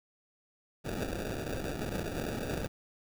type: noise with sample-and-hold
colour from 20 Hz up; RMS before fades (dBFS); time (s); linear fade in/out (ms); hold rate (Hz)
white; -36; 0.84-2.68; 20; 1050
effects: none